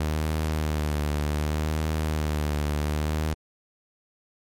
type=tone with vibrato; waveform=sawtooth; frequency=76.1 Hz; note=D#2; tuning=38 cents flat; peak=-20 dBFS; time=0-3.34 s; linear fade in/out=5 ms; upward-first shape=sine; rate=0.66 Hz; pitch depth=45 cents each way; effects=MP3 64 kbps